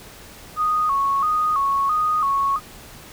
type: tone with vibrato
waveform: sine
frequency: 1170 Hz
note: D6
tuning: 7 cents flat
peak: -17 dBFS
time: 0.56-2.6 s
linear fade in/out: 50 ms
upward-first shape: square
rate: 1.5 Hz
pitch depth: 100 cents each way
effects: pink hiss -42 dBFS RMS until 3.12 s